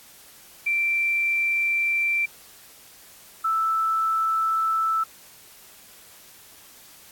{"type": "tone pair in turn", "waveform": "sine", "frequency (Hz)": [2349, 1318.3], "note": ["D7", "E6"], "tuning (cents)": [0, 0], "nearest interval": "minor seventh", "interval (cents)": 1000, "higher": "first", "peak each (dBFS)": -20, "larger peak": "neither", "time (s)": [[0.66, 2.26], [3.44, 5.04]], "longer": "neither", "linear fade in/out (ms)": 10, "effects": ["white hiss -49 dBFS RMS until 7.11 s", "AAC 64 kbps"]}